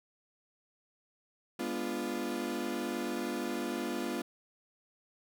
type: chord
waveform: 35% pulse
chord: G# diminished seventh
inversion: none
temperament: equal with one note detuned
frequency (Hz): 207.7 / 246.9 / 296.2 / 349.2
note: G#3 / B3 / D4 / F4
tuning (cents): 0 / 0 / +15 / 0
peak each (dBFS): -40 / -36 / -39 / -36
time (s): 1.59-4.22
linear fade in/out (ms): 5
effects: none